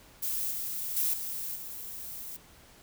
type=noise with level steps; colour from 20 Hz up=violet; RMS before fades=-32 / -35 / -28 / -36 / -41 dBFS; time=0.22-2.37 s; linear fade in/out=10 ms; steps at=0.51 / 0.96 / 1.13 / 1.55 s; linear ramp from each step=10 ms; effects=pink hiss -56 dBFS RMS until 2.82 s